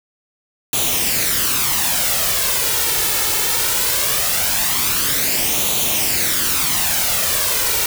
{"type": "noise with flanger", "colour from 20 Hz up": "white", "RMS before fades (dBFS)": -18, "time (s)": [0.73, 7.86], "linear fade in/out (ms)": 2, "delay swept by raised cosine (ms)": [0.29, 2.29], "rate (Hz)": 0.2, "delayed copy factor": 0.55, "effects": []}